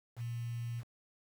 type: tone with quantisation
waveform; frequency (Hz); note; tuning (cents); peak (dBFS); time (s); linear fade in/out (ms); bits
sine; 118.1; A#2; +23; -36; 0.16-0.84; 50; 9
effects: none